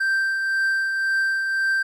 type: tone with tremolo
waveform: triangle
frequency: 1568 Hz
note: G6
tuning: in tune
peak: -16 dBFS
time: 0-1.83 s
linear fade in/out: 10 ms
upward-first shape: triangle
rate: 1.9 Hz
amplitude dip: 40%
effects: none